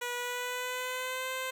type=tone with pitch glide; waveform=10% pulse; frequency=486.6 to 518.5 Hz; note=B4 to C5; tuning=-26 to -16 cents; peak=-25 dBFS; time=0.01-1.51 s; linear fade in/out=10 ms; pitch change=+110 cents; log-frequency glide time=0.15-1.31 s; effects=none